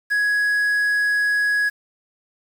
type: tone with quantisation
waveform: triangle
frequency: 1670 Hz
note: G#6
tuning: 9 cents sharp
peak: -15 dBFS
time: 0.1-1.7 s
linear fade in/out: 20 ms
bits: 7
effects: none